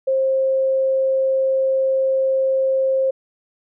sine tone, 531 Hz, C5, 25 cents sharp, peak -15 dBFS, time 0.07-3.11 s, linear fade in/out 10 ms, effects none

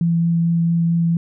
sine tone with vibrato, 168.1 Hz, E3, 34 cents sharp, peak -14 dBFS, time 0.01-1.17 s, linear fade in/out 2 ms, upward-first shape triangle, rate 4.5 Hz, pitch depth 9 cents each way, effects none

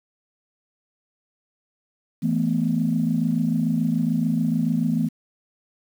sine chord, E suspended fourth, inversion none, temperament equal, 164.81 / 220 / 246.9 Hz, E3 / A3 / B3, 0 / 0 / 0 cents, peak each -23 dBFS, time 2.22-5.09 s, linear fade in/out 20 ms, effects tanh soft clip ceiling -10 dBFS + 8-bit

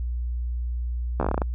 slowing click train, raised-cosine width 1 ms, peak -10 dBFS, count 10, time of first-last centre 1.2-1.418 s, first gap 13 ms, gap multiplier 1.15, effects added 60 Hz sine -25 dBFS peak until 1.54 s

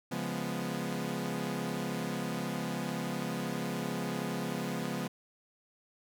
sawtooth chord, C# dominant seventh, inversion none, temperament equal, 138.59 / 174.61 / 207.7 / 246.9 Hz, C#3 / E#3 / G#3 / B3, 0 / 0 / 0 / 0 cents, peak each -37 / -34 / -35 / -34 dBFS, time 0.11-5.08 s, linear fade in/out 10 ms, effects none

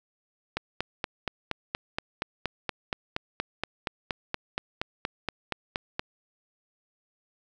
click train, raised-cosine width 0.3 ms, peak -12 dBFS, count 24, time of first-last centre 0.57-5.995 s, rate 4.24 Hz, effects none

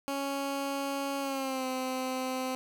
15% pulse tone with pitch glide, 277.2 to 258.6 Hz, C#4 to C4, 0 to -20 cents, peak -25 dBFS, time 0.08-2.55 s, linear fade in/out 0 ms, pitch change -120 cents, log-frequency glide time 1.2-1.66 s, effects none

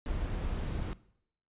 brown noise, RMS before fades -34 dBFS, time 0.06-0.93 s, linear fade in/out 0 ms, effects noise-tail reverb RT60 0.7 s tail -19 dB re dry + resampled to 8000 Hz

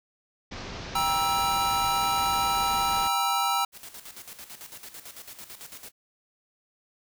pink low-pass noise, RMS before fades -38 dBFS, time 0.51-3.08 s, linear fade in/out 10 ms, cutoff 6000 Hz, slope 48 dB/octave
square chord, E diminished, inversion first, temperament just, 791.1 / 949.3 / 1318.5 Hz, G5 / Bb5 / E6, +16 / +31 / 0 cents, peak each -29 / -29 / -28 dBFS, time 0.95-3.65 s, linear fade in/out 5 ms
white noise with tremolo, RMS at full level -42 dBFS, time 3.72-5.92 s, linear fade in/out 50 ms, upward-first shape square, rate 9 Hz, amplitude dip 65%
effects none

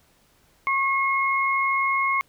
sine tone pair together, 1092 / 2159 Hz, C#6 / C#7, -26 / -46 cents, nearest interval octave, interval 1180 cents, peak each -22 / -23 dBFS, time 0.67-2.21 s, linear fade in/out 0 ms, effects pink hiss -61 dBFS RMS until 2.28 s

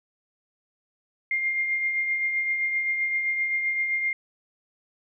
sine tone with tremolo, 2114 Hz, C7, 17 cents sharp, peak -21 dBFS, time 1.31-4.13 s, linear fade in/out 2 ms, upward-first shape triangle, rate 7.7 Hz, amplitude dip 45%, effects none

